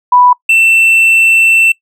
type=tone pair in turn; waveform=sine / triangle; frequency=987.8 / 2680 Hz; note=B5 / E7; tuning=0 / +28 cents; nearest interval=octave + perfect fourth; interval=1728 cents; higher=second; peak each=-3 dBFS; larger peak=neither; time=0.12-0.33 / 0.49-1.72 s; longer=second; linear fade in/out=5 ms; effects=noise-tail reverb RT60 0.1 s tail -23 dB re dry